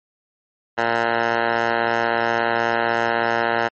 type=tone with band-pass filter; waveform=10% pulse; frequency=116.3 Hz; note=A#2; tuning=4 cents flat; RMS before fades=-20 dBFS; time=0.77-3.69 s; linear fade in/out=20 ms; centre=1200 Hz; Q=1.9; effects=MP3 32 kbps